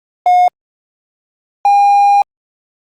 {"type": "tone pair in turn", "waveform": "triangle", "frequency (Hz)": [720, 808.2], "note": ["F#5", "G#5"], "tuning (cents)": [-47, -47], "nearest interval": "major second", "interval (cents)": 200, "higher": "second", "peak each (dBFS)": -3, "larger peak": "neither", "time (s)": [[0.26, 0.48], [1.65, 2.22]], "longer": "second", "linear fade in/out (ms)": 2, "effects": ["tanh soft clip ceiling 0 dBFS", "Opus 32 kbps"]}